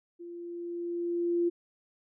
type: tone with level ramp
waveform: sine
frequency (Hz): 345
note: F4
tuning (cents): -21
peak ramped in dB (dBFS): -41 to -23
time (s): 0.19-1.5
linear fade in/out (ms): 20
effects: none